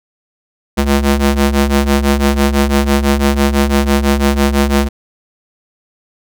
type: ring-modulated tone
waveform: sawtooth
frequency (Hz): 139.6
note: C#3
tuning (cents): +13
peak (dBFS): -3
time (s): 0.77-4.89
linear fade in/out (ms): 20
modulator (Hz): 72.8
effects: none